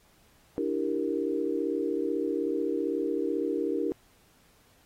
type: chord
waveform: sine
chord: E half-diminished seventh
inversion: third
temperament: equal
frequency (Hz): 293.7 / 329.6 / 392 / 466.2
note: D4 / E4 / G4 / Bb4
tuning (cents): 0 / 0 / 0 / 0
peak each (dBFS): -32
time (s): 0.58-3.92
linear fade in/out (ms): 0
effects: pink hiss -63 dBFS RMS until 4.85 s + AAC 48 kbps